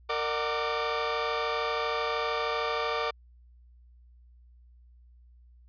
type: tone cluster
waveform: sawtooth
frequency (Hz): 460.6 / 603 / 742 / 1173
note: A#4 / D5 / F#5 / D6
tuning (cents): -21 / +46 / +5 / -2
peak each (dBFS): -28 / -31 / -33 / -28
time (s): 0.09-3.11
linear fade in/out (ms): 10
effects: added 60 Hz sine -53 dBFS peak until 5.68 s + resampled to 11025 Hz

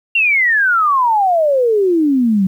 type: exponential sweep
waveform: sine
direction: down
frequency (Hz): 2794 to 183.8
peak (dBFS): -10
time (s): 0.15-2.47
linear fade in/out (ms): 5
effects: 8-bit

